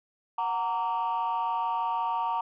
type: chord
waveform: sine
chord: Gb augmented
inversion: none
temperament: just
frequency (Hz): 740 / 925 / 1156.2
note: Gb5 / Bb5 / D6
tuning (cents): 0 / -14 / -27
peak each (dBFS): -32 / -26 / -32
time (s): 0.38-2.41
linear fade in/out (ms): 5
effects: tanh soft clip ceiling -22 dBFS